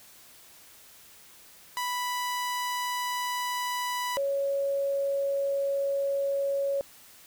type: tone pair in turn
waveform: sawtooth / sine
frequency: 987.8 / 555.7 Hz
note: B5 / C#5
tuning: 0 / +4 cents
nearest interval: minor seventh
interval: 996 cents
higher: first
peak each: -25 dBFS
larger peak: neither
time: 1.77-4.17 / 4.17-6.81 s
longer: second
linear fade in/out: 0 ms
effects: white hiss -53 dBFS RMS until 7.26 s